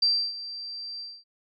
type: tone with ADSR envelope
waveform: sine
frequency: 4699 Hz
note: D8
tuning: in tune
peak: -18 dBFS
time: 0.02-1.24 s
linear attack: 7 ms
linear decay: 300 ms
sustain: -16 dB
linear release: 240 ms
effects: none